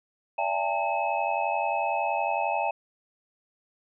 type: tone cluster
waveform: sine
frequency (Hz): 581 / 673 / 808 / 899 / 2579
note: D5 / E5 / G#5 / A5 / E7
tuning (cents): -19 / +36 / -48 / +37 / -39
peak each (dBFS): -33 / -30 / -29 / -30 / -34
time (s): 0.38-2.71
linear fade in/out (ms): 5
effects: none